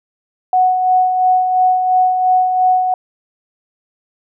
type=tone with tremolo; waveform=sine; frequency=739 Hz; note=F#5; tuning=2 cents flat; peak=-8 dBFS; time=0.53-2.94 s; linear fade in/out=2 ms; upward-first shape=sine; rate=2.9 Hz; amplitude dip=45%; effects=none